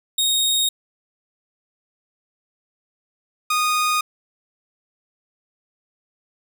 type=tone pair in turn; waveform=sawtooth; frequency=3732 / 1235.4 Hz; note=A#7 / D#6; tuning=+1 / -13 cents; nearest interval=octave + perfect fifth; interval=1914 cents; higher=first; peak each=-14 dBFS; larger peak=neither; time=0.18-0.69 / 3.5-4.01 s; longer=neither; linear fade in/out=5 ms; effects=none